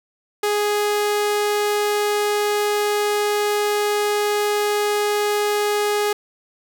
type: tone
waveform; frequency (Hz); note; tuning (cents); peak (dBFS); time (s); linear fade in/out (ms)
sawtooth; 415.3; G#4; 0; -14; 0.43-6.13; 5
effects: none